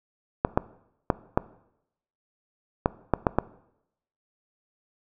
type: clicks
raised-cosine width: 1 ms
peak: -5 dBFS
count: 8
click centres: 0.449 / 0.575 / 1.102 / 1.375 / 2.859 / 3.137 / 3.268 / 3.386 s
effects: noise-tail reverb RT60 0.8 s tail -19 dB re dry